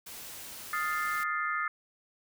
white noise, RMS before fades -44 dBFS, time 0.06-1.24 s, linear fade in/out 10 ms
sine chord, F dominant seventh, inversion third, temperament equal, 1244.5 / 1396.9 / 1760 / 2093 Hz, Eb6 / F6 / A6 / C7, 0 / 0 / 0 / 0 cents, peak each -32 / -36 / -35 / -37 dBFS, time 0.73-1.68 s, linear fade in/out 2 ms
effects none

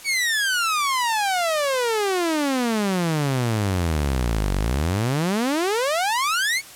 sawtooth exponential two-way sweep, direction down then up, 2286 to 46.25 to 2286 Hz, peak -16 dBFS, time 0.04-6.62 s, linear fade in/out 50 ms, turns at 4.55 s, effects white hiss -42 dBFS RMS until 6.75 s + low-pass 12000 Hz 12 dB/octave

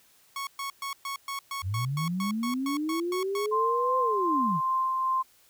sawtooth tone bursts, 1105 Hz, C#6, 6 cents flat, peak -28 dBFS, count 14, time 0.36-3.46 s, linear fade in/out 2 ms, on 110 ms, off 120 ms
sine linear two-way sweep, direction up then down, 85.1 to 515 to 137.8 Hz, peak -27 dBFS, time 1.62-4.61 s, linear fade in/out 50 ms, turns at 3.98 s
sine tone with tremolo, 1046.5 Hz, C6, in tune, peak -23 dBFS, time 3.51-5.23 s, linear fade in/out 20 ms, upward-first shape sine, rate 2.6 Hz, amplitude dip 25%
effects white hiss -61 dBFS RMS until 5.49 s

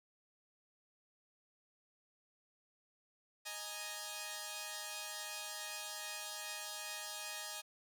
5% pulse chord, D# suspended fourth, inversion none, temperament equal, 622.3 / 830.6 / 932.3 Hz, D#5 / G#5 / A#5, 0 / 0 / 0 cents, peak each -36 / -34 / -38 dBFS, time 3.45-7.62 s, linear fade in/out 20 ms, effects none

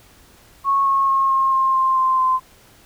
sine tone with pitch steps, 1100 / 1090.5 / 1081.1 / 1071.8 / 1062.5 / 1053.4 / 1044.3 / 1035.3 Hz, C#6 / C#6 / C#6 / C6 / C6 / C6 / C6 / C6, -14 / -29 / -44 / +41 / +26 / +11 / -4 / -19 cents, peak -14 dBFS, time 0.64-2.4 s, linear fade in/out 50 ms, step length 220 ms, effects pink hiss -50 dBFS RMS until 2.85 s

